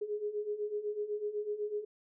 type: beating tone pair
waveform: sine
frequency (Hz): 412.5 / 420.5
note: G#4 / G#4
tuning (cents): -12 / +22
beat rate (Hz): 8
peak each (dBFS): -39 / -35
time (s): 0.01-1.85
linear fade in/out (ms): 10
effects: none